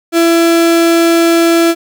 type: tone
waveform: 35% pulse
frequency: 334.8 Hz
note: E4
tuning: 27 cents sharp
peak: -5 dBFS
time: 0.12-1.75 s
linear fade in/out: 50 ms
effects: none